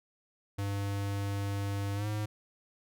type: tone with pitch glide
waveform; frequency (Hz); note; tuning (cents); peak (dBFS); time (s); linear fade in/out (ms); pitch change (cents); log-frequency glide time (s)
square; 100 to 105.95; G2 to G#2; +35 to +35; -32; 0.58-2.26; 10; +100; 1.95-2.07
effects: none